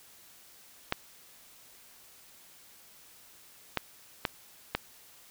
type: clicks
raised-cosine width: 0.3 ms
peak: -11 dBFS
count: 4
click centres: 0.924 / 3.773 / 4.252 / 4.75 s
effects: white hiss -56 dBFS RMS until 5.3 s